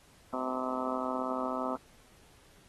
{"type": "harmonic tone", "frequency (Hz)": 128.7, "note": "C3", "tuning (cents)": -28, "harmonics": [2, 3, 4, 5, 6, 7, 8, 9, 10], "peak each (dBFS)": [-37, -45, -42, -38, -46, -41, -41, -41, -40], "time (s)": [0.33, 1.76], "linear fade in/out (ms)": 2, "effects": ["pink hiss -61 dBFS RMS until 2.68 s", "AAC 32 kbps"]}